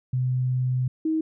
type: tone pair in turn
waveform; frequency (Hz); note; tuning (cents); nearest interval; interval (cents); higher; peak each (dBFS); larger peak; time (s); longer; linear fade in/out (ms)
sine; 127.3 / 317.1; C3 / D#4; -47 / +33; octave + major third; 1580; second; -21; neither; 0.13-0.88 / 1.05-1.21; first; 5
effects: none